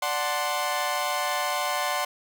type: chord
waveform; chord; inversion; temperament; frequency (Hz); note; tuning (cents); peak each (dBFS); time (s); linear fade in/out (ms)
sawtooth; D dominant seventh; none; equal; 587.3 / 740 / 880 / 1046.5; D5 / F#5 / A5 / C6; 0 / 0 / 0 / 0; -28 / -26 / -31 / -25; 0.02-2.05; 5
effects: none